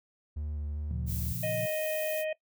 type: tone with vibrato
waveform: triangle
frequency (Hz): 74.5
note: D2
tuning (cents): +25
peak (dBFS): -31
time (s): 0.36-1.33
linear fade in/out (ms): 10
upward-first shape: square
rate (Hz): 2.5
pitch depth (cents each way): 14
type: chord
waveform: sine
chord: Bb minor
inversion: none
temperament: equal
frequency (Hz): 116.54 / 138.59 / 174.61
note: Bb2 / Db3 / F3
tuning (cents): 0 / 0 / 0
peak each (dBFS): -37 / -42 / -39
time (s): 0.91-1.66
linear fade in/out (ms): 0
type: noise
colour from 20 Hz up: violet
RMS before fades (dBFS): -39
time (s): 1.06-2.25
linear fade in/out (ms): 50
type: harmonic tone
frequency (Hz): 623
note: D#5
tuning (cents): +2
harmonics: 1 / 3 / 4 / 5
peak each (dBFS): -30 / -43 / -41 / -49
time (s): 1.43-2.33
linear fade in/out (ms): 5
effects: noise-tail reverb RT60 0.1 s tail -19 dB re dry